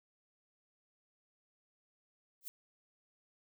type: noise with exponential growth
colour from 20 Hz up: violet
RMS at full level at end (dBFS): -39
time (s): 2.41-2.48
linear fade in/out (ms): 0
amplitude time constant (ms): 15
effects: none